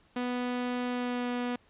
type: tone with pitch glide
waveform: sawtooth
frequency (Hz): 246.9 to 244.8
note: B3 to B3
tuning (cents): 0 to -15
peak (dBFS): -26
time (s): 0.16-1.56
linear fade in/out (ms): 5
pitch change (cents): -15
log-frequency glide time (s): 0.89-1.3
effects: pink hiss -64 dBFS RMS until 1.69 s + resampled to 8000 Hz